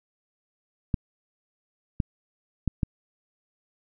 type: clicks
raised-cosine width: 5 ms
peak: -11 dBFS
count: 4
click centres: 0.942 / 2.002 / 2.677 / 2.832 s
effects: none